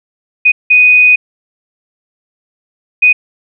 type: tone bursts at uneven times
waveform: sine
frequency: 2489 Hz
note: D#7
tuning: in tune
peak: -3 dBFS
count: 3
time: 0.45-0.52 / 0.7-1.16 / 3.02-3.13 s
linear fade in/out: 10 ms
effects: none